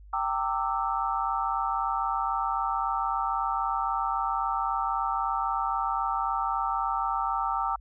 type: chord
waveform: sine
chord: E half-diminished seventh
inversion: first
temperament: equal with one note detuned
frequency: 784 / 911 / 1174.7 / 1318.5 Hz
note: G5 / Bb5 / D6 / E6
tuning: 0 / -40 / 0 / 0 cents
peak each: -31 dBFS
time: 0.13-7.76 s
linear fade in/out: 5 ms
effects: added 50 Hz sine -46 dBFS peak until 7.8 s